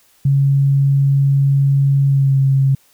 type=tone with pitch glide; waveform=sine; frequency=138.59 to 135.66 Hz; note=C#3 to C#3; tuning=0 to -37 cents; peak=-10 dBFS; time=0.25-2.75 s; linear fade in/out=5 ms; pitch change=-37 cents; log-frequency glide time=2.07-2.37 s; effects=white hiss -54 dBFS RMS until 2.93 s